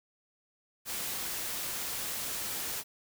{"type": "noise", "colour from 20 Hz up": "white", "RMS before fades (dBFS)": -36, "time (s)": [0.85, 2.84], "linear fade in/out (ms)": 50, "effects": []}